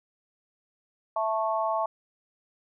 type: harmonic tone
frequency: 220 Hz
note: A3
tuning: in tune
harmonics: 3 / 4 / 5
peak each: -28 / -29 / -30 dBFS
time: 1.16-1.86 s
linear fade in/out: 5 ms
effects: none